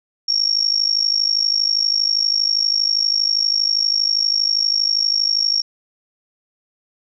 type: tone with amplitude modulation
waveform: sine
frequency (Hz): 5530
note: F8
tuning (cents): -18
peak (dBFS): -11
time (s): 0.28-5.62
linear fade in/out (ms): 10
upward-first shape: sine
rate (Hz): 52.5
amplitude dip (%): 90
effects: none